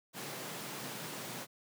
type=high-pass noise; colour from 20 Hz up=pink; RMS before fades=-43 dBFS; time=0.13-1.47 s; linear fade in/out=50 ms; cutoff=120 Hz; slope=96 dB/octave; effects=none